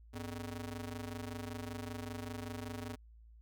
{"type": "ring-modulated tone", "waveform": "sawtooth", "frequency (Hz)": 172.8, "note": "F3", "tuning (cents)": -18, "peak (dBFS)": -34, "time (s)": [0.13, 2.96], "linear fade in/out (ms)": 20, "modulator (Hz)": 73.8, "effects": ["added 56 Hz sine -55 dBFS peak until 3.41 s"]}